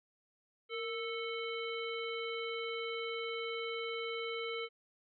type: harmonic tone with a mistuned harmonic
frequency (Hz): 440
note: A4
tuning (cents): 0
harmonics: 1 / 3 / 5 / 7 / 9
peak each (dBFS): -39 / -45 / -43 / -45 / -51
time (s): 0.69-4.69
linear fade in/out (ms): 50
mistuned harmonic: 1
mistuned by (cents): +83
effects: none